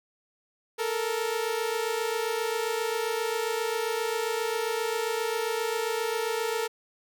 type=tone pair together; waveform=sawtooth; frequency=438.7 / 466.2 Hz; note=A4 / A#4; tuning=-5 / 0 cents; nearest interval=minor second; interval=105 cents; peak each=-26 dBFS; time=0.78-6.68 s; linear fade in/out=20 ms; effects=none